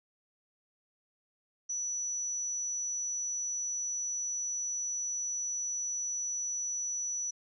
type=tone; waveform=sine; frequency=5920 Hz; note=F#8; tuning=in tune; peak=-32 dBFS; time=1.69-7.31 s; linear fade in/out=10 ms; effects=none